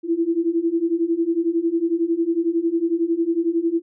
sine beating tone pair, 327.9 / 338.9 Hz, E4 / E4, -9 / +48 cents, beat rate 11 Hz, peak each -22 / -20 dBFS, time 0.03-3.82 s, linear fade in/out 50 ms, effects none

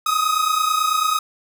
45% pulse tone pair together, 1244.9 / 1274 Hz, D#6 / D#6, +1 / +41 cents, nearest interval unison, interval 40 cents, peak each -20 dBFS, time 0.06-1.19 s, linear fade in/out 5 ms, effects none

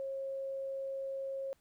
sine tone, 541 Hz, C#5, 42 cents flat, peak -36 dBFS, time 0-1.53 s, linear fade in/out 0 ms, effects pink hiss -73 dBFS RMS until 1.6 s

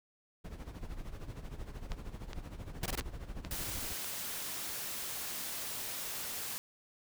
brown noise with tremolo, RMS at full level -40 dBFS, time 0.44-3.93 s, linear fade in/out 10 ms, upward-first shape sine, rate 13 Hz, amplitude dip 70%
clicks, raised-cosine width 0.2 ms, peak -25 dBFS, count 5, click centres 1.919 / 2.332 / 3.009 / 3.449 / 4.045 s
pink noise bursts, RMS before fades -36 dBFS, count 4, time 2.83-3.002 s, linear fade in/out 2 ms, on 28 ms, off 20 ms
white noise, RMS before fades -40 dBFS, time 3.51-6.58 s, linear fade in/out 0 ms
effects none

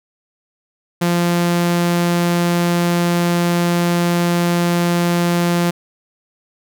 sawtooth tone, 173.2 Hz, F3, 14 cents flat, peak -10 dBFS, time 1.01-5.71 s, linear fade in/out 10 ms, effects none

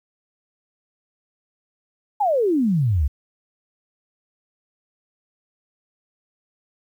sine exponential sweep, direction down, 870 to 64.2 Hz, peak -16 dBFS, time 2.2-3.08 s, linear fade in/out 10 ms, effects 9-bit

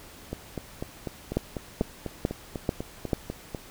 two click trains, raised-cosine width 2 ms, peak -10 / -18 dBFS, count 5 / 14, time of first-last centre 1.37-3.132 / 0.33-3.548 s, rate 2.27 / 4.04 Hz, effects pink hiss -48 dBFS RMS until 3.7 s

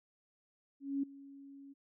sine tone with ADSR envelope, 277.2 Hz, C#4, in tune, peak -30 dBFS, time 0.8-1.74 s, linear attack 230 ms, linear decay 8 ms, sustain -20 dB, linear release 21 ms, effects none

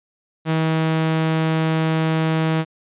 sawtooth tone, 160 Hz, D#3, 49 cents sharp, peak -13 dBFS, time 0.45-2.65 s, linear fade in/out 50 ms, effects resampled to 8000 Hz

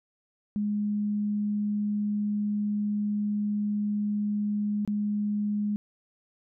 sine tone with dropouts, 207.7 Hz, G#3, in tune, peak -25 dBFS, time 0.56-5.76 s, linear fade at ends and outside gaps 0 ms, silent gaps 4.85-4.876 s, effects none

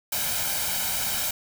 white noise with comb filter, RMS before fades -27 dBFS, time 0.12-1.31 s, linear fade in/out 5 ms, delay 1.3 ms, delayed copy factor +0.65, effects none

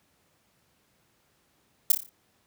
violet noise with echo, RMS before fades -17 dBFS, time 1.9-1.92 s, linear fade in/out 5 ms, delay 29 ms, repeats 6, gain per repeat -6 dB, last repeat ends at 2.094 s, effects pink hiss -68 dBFS RMS until 2.46 s + high-pass 80 Hz 12 dB/octave

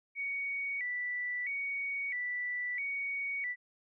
sine tone with vibrato, 2100 Hz, C7, 6 cents sharp, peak -33 dBFS, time 0.15-3.56 s, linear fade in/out 50 ms, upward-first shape square, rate 0.76 Hz, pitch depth 110 cents each way, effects none

